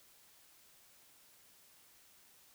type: silence
effects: white hiss -64 dBFS RMS until 2.54 s